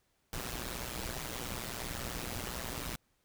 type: noise with amplitude modulation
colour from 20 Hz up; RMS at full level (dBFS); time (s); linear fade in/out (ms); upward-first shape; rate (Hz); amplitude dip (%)
pink; -36; 0.33-2.96; 2; sine; 121; 85
effects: pink hiss -75 dBFS RMS until 3.24 s